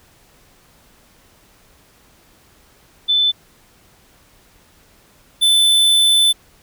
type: tone pair in turn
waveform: sine / square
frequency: 3517 / 3517 Hz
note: A7 / A7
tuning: -1 / -1 cents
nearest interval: unison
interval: 0 cents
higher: neither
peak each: -12 / -11 dBFS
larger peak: second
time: 3.08-3.32 / 5.41-6.33 s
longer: second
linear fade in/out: 20 ms
effects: pink hiss -52 dBFS RMS until 6.62 s